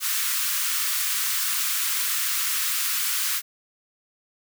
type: high-pass noise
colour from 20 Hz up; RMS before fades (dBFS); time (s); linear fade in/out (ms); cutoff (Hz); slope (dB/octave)
white; -25; 0-3.42; 50; 1100; 48
effects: none